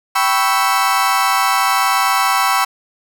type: chord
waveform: 35% pulse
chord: C# half-diminished seventh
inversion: second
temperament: equal with one note detuned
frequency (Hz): 779.5 / 987.8 / 1108.7 / 1318.5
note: G5 / B5 / C#6 / E6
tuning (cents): -10 / 0 / 0 / 0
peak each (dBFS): -17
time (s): 0.15-2.65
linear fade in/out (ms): 10
effects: none